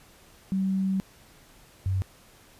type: tone pair in turn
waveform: sine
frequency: 191.3 / 94.91 Hz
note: G3 / F#2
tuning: -42 / +45 cents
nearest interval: octave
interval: 1213 cents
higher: first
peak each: -23 dBFS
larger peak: neither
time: 0.52-1 / 1.86-2.02 s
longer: first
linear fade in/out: 0 ms
effects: pink hiss -55 dBFS RMS until 2.59 s + resampled to 32000 Hz